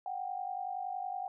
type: tone pair together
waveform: sine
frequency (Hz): 734.3 / 785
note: F#5 / G5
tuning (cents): -13 / +2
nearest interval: minor second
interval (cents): 115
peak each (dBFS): -38 / -38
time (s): 0.06-1.28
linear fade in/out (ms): 2
effects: none